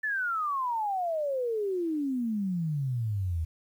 sine exponential sweep, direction down, 1777 to 77.78 Hz, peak -27 dBFS, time 0.03-3.45 s, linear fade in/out 10 ms, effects 10-bit

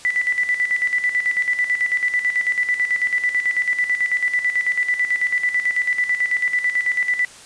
sine tone with tremolo, 1980 Hz, B6, 4 cents sharp, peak -15 dBFS, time 0.05-7.25 s, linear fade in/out 0 ms, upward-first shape square, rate 9.1 Hz, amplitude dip 65%, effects white hiss -42 dBFS RMS until 7.45 s + resampled to 22050 Hz

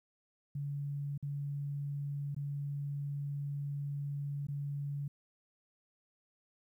sine tone with dropouts, 142.6 Hz, C#3, 49 cents sharp, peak -35 dBFS, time 0.55-5.08 s, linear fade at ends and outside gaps 5 ms, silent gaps 1.178-1.226 / 2.347-2.364 / 4.469-4.484 s, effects 12-bit

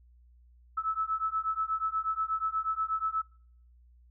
sine beating tone pair, 1301 / 1309.3 Hz, E6 / E6, -23 / -12 cents, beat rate 8.3 Hz, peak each -32 / -31 dBFS, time 0.77-3.22 s, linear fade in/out 10 ms, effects noise-tail reverb RT60 0.6 s tail -25 dB re dry + added 60 Hz sine -56 dBFS peak until 4.1 s

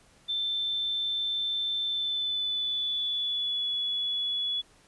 sine tone with pitch glide, 3547 to 3399 Hz, A7 to G#7, +13 to +39 cents, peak -27 dBFS, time 0.28-4.62 s, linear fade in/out 20 ms, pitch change -74 cents, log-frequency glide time 1.84-3.69 s, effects pink hiss -60 dBFS RMS until 4.87 s + resampled to 24000 Hz

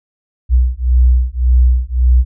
sine beating tone pair, 61.2 / 63 Hz, B1 / B1, -15 / +35 cents, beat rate 1.8 Hz, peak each -11 dBFS, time 0.49-2.25 s, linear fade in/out 50 ms, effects none

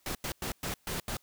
pink noise bursts at uneven times, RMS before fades -35 dBFS, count 6, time 0.06-0.15 / 0.24-0.32 / 0.42-0.52 / 0.63-0.74 / 0.87-1 / 1.08-1.17 s, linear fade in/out 2 ms, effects white hiss -68 dBFS RMS until 1.22 s

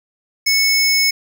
square tone pair together, 2200 / 5233 Hz, C#7 / E8, -14 / -14 cents, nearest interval octave + minor third, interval 1500 cents, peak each -16 dBFS, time 0.46-1.11 s, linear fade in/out 10 ms, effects none

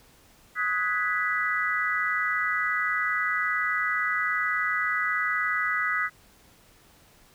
sine chord, G# minor seventh, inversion second, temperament equal with one note detuned, 1259 / 1480 / 1661.2 / 1975.5 Hz, D#6 / F#6 / G#6 / B6, +20 / 0 / 0 / 0 cents, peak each -29 / -31 / -32 / -27 dBFS, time 0.55-6.1 s, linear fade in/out 50 ms, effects pink hiss -57 dBFS RMS until 7.34 s

